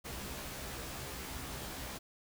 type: noise with comb filter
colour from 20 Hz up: pink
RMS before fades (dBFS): -43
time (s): 0.04-1.99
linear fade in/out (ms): 20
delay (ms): 15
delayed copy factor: +0.85
effects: none